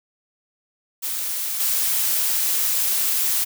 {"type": "noise with level steps", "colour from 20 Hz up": "blue", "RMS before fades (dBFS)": [-26, -21], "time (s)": [1.02, 3.45], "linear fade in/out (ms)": 20, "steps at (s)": 1.6, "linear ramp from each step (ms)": 2, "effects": []}